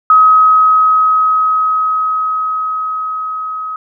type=tone with level ramp; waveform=sine; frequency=1270 Hz; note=D#6; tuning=35 cents sharp; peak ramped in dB=-3 to -19 dBFS; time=0.1-3.76 s; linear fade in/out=2 ms; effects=none